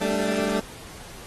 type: chord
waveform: 20% pulse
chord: G suspended second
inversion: none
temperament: equal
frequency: 196 / 220 / 293.7 Hz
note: G3 / A3 / D4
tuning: 0 / 0 / 0 cents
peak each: -23 / -22 / -25 dBFS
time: 0.01-0.6 s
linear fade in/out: 5 ms
effects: pink hiss -43 dBFS RMS until 1.26 s + AAC 32 kbps